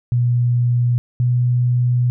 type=tone pair in turn; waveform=sine; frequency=121.4 / 123.02 Hz; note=B2 / B2; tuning=-29 / -6 cents; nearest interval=unison; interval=23 cents; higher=second; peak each=-13 dBFS; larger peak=neither; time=0.12-0.98 / 1.2-2.1 s; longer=second; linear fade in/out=0 ms; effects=none